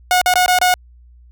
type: tone with dropouts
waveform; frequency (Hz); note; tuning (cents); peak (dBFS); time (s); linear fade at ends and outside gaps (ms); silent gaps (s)
sawtooth; 727; F#5; -31; -7; 0.11-0.74; 1; 0.215-0.26 / 0.339-0.356 / 0.461-0.48 / 0.588-0.614
effects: added 60 Hz sine -42 dBFS peak until 1.31 s